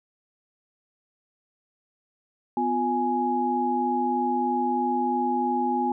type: tone cluster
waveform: sine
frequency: 250.5 / 353.6 / 834 Hz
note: B3 / F4 / G#5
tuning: +25 / +22 / +7 cents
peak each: -27 / -30 / -24 dBFS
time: 2.57-5.92 s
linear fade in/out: 2 ms
effects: none